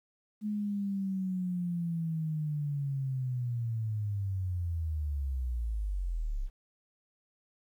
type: linear sweep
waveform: sine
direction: down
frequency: 212.6 to 31.34 Hz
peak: -30 dBFS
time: 0.41-6.5 s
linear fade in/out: 50 ms
effects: 11-bit